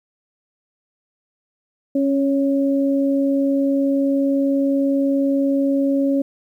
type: tone pair together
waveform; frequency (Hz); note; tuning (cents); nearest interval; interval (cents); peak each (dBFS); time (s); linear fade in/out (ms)
sine; 275.4 / 555; C#4 / C#5; -11 / +2; octave; 1213; -16 / -22; 1.95-6.22; 5
effects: 9-bit